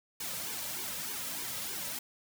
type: noise with flanger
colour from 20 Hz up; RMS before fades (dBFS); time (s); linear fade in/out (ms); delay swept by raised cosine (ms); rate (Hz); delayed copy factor
white; -38; 0.2-1.99; 5; 1.5 to 2.8; 3.3; -1
effects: none